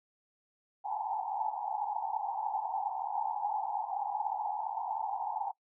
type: band-pass noise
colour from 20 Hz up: pink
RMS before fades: -35 dBFS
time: 0.84-5.52 s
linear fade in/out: 20 ms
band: 780 to 900 Hz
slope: 96 dB/octave
effects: noise-tail reverb RT60 0.1 s tail -23 dB re dry